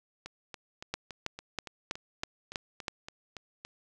two click trains, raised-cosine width 0.2 ms, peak -15 / -24 dBFS, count 7 / 13, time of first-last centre 0.94-2.882 / 0.26-3.65 s, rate 3.09 / 3.54 Hz, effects none

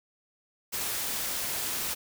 white noise, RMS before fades -32 dBFS, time 0.72-1.95 s, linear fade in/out 20 ms, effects none

